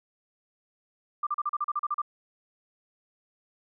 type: tone bursts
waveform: sine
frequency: 1190 Hz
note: D6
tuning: 22 cents sharp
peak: -25 dBFS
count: 11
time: 1.23-2.018 s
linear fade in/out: 5 ms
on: 38 ms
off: 37 ms
effects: none